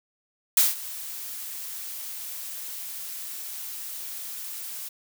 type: noise with ADSR envelope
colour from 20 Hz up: blue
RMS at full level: -17 dBFS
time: 0.57-4.89 s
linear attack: 3 ms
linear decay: 170 ms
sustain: -19 dB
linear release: 11 ms
effects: none